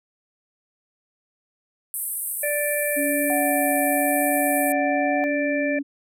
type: band-pass noise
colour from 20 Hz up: white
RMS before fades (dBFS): -29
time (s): 1.94-4.72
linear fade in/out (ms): 0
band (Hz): 8400 to 14000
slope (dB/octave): 96
type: harmonic tone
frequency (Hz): 587.3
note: D5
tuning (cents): 0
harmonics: 1 / 3 / 4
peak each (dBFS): -24 / -29 / -30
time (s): 2.43-5.79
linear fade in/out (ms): 5
type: tone with vibrato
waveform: sine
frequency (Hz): 283.2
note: C#4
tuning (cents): +37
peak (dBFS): -24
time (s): 2.96-5.83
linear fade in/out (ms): 20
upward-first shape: triangle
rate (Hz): 0.97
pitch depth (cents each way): 14
type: tone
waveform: sine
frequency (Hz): 738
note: F#5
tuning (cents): -5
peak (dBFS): -24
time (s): 3.3-5.24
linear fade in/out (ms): 0
effects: none